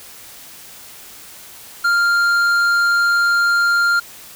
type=tone with tanh clipping; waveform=sine; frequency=1396.9 Hz; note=F6; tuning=in tune; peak=-14 dBFS; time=1.84-4 s; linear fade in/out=10 ms; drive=9 dB; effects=white hiss -39 dBFS RMS until 4.35 s